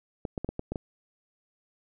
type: clicks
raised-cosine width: 2 ms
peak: -18 dBFS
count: 7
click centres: 0.252 / 0.378 / 0.446 / 0.49 / 0.594 / 0.72 / 0.758 s
effects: none